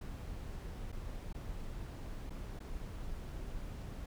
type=noise with dropouts; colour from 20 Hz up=brown; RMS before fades=-43 dBFS; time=0.01-4.06 s; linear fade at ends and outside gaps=5 ms; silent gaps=0.919-0.925 / 1.329-1.344 / 2.297-2.304 / 2.592-2.602 s; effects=none